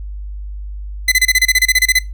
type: tone bursts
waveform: sawtooth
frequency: 2026 Hz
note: B6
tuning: 44 cents sharp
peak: -5 dBFS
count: 14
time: 1.08-1.989 s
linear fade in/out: 5 ms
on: 38 ms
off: 29 ms
effects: noise-tail reverb RT60 0.2 s tail -19 dB re dry + added 50 Hz sine -24 dBFS peak until 2.13 s